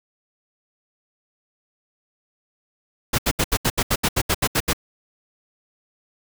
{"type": "noise bursts", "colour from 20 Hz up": "pink", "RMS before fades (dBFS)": -19, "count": 13, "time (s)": [3.13, 4.733], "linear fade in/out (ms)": 10, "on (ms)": 55, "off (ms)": 74, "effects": []}